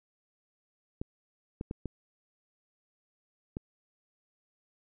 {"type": "clicks", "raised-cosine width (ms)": 3, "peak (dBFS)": -22, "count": 5, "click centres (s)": [1.015, 1.611, 1.711, 1.857, 3.569], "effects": []}